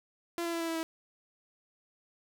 sawtooth tone with pitch steps, 341.2 / 337.9 / 334.6 / 331.3 / 328.1 / 324.9 Hz, F4 / E4 / E4 / E4 / E4 / E4, -40 / +43 / +26 / +9 / -8 / -25 cents, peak -28 dBFS, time 0.38-0.83 s, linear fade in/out 0 ms, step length 75 ms, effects none

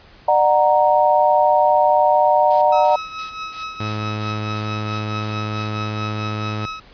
sine chord, D augmented, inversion none, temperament equal with one note detuned, 599.3 / 740 / 932.3 Hz, D5 / F#5 / A#5, +35 / 0 / 0 cents, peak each -16 dBFS, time 0.28-2.96 s, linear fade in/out 5 ms
blue noise bursts, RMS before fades -32 dBFS, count 10, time 2.5-5.68 s, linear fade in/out 10 ms, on 120 ms, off 220 ms
sawtooth tone with tremolo, 1285 Hz, E6, 45 cents flat, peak -21 dBFS, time 2.72-6.8 s, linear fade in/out 5 ms, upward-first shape triangle, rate 4.6 Hz, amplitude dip 65%
sawtooth tone, 106.8 Hz, G#2, 49 cents sharp, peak -19 dBFS, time 3.8-6.66 s, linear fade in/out 5 ms
effects pink hiss -47 dBFS RMS until 6.93 s + resampled to 11025 Hz

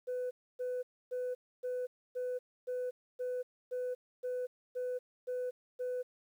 sine tone bursts, 499.8 Hz, B4, 21 cents sharp, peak -32 dBFS, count 12, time 0.07-6.03 s, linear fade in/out 20 ms, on 240 ms, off 280 ms, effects tanh soft clip ceiling -32 dBFS + 11-bit

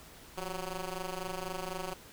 10% pulse ring-modulated tone, 185 Hz, F#3, in tune, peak -25 dBFS, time 0.37-1.94 s, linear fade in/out 10 ms, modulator 197 Hz, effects pink hiss -53 dBFS RMS until 2.12 s

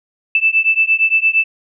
sine beating tone pair, 2637 / 2645.7 Hz, E7 / E7, 0 / +6 cents, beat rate 8.7 Hz, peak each -14 dBFS, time 0.35-1.44 s, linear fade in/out 2 ms, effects none

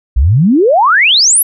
sine exponential sweep, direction up, 54.6 to 12000 Hz, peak -5 dBFS, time 0.16-1.43 s, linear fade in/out 10 ms, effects none

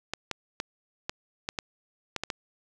clicks, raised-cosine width 0.2 ms, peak -13 dBFS, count 9, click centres 0.136 / 0.313 / 0.601 / 1.095 / 1.489 / 1.588 / 2.163 / 2.236 / 2.302 s, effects none

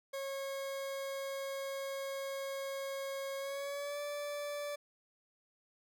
40% pulse tone with pitch glide, 546 to 581.8 Hz, C#5 to D5, -26 to -16 cents, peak -37 dBFS, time 0.13-4.76 s, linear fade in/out 10 ms, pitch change +110 cents, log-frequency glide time 3.38-4 s, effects none

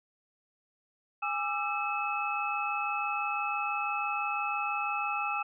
sine tone cluster, 821 / 1193 / 1339 / 2587 Hz, G#5 / D6 / E6 / E7, -20 / +27 / +27 / -33 cents, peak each -34 / -38 / -34 / -34 dBFS, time 1.22-5.43 s, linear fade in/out 10 ms, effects none

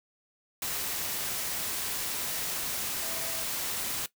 sine tone in noise, 657 Hz, E5, 6 cents flat, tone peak -43 dBFS, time 3.02-3.43 s, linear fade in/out 2 ms, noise white, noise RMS -33 dBFS, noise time 0.62-4.06 s, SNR -13 dB, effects noise-tail reverb RT60 0.1 s tail -17 dB re dry

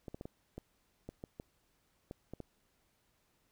clicks, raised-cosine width 2 ms, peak -30 dBFS, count 11, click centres 0.082 / 0.145 / 0.211 / 0.255 / 0.58 / 1.09 / 1.239 / 1.399 / 2.111 / 2.336 / 2.403 s, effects pink hiss -75 dBFS RMS until 3.51 s

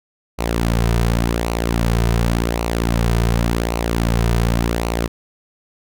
sawtooth tone with flanger, 57.6 Hz, A#1, 20 cents flat, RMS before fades -18 dBFS, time 0.38-5.08 s, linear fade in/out 20 ms, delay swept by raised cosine 0.58 to 3.68 ms, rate 0.89 Hz, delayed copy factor -0.55, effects none

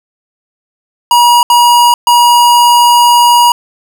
square tone bursts at uneven times, 959 Hz, A#5, 49 cents sharp, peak -4 dBFS, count 3, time 1.11-1.43 / 1.5-1.94 / 2.07-3.52 s, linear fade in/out 2 ms, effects none

